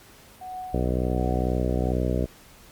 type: tone with tremolo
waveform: sine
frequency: 740 Hz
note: F#5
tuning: in tune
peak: -31 dBFS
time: 0.41-1.92 s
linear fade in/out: 5 ms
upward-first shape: triangle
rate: 1.4 Hz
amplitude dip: 95%
type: harmonic tone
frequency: 62.2 Hz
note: B1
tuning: 13 cents sharp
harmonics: 1 / 2 / 3 / 4 / 5 / 6 / 7 / 8 / 9 / 10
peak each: -26 / -29 / -31 / -32 / -33 / -34 / -34 / -35 / -36 / -36 dBFS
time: 0.73-2.26 s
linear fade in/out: 10 ms
effects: pink hiss -51 dBFS RMS until 2.71 s + Opus 48 kbps